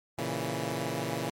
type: chord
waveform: 10% pulse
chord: A# diminished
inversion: none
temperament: equal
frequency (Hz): 116.54 / 138.59 / 164.81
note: A#2 / C#3 / E3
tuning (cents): 0 / 0 / 0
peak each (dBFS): -27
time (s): 0.18-1.3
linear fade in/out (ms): 5
effects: MP3 64 kbps